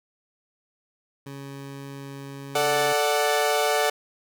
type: tone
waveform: 20% pulse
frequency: 138.59 Hz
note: C#3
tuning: in tune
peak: -31 dBFS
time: 1.26-2.93 s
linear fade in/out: 5 ms
type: chord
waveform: sawtooth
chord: D major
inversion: second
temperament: equal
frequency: 440 / 587.3 / 740 Hz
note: A4 / D5 / F#5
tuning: 0 / 0 / 0 cents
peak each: -21 dBFS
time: 2.55-3.9 s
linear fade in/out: 5 ms
effects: none